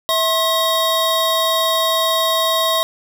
square tone cluster, 651 / 1071 / 3760 Hz, E5 / C6 / A#7, -22 / +40 / +14 cents, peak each -20 dBFS, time 0.09-2.83 s, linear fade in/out 0 ms, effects none

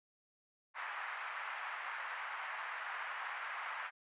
white band-pass noise, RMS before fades -43 dBFS, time 0.74-3.91 s, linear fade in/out 50 ms, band 850 to 2000 Hz, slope 24 dB/octave, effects resampled to 8000 Hz

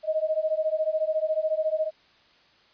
sine beating tone pair, 620 / 634 Hz, D#5 / D#5, -6 / +32 cents, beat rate 14 Hz, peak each -26 dBFS, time 0.03-1.91 s, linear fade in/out 50 ms, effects white hiss -59 dBFS RMS until 2.73 s + resampled to 11025 Hz

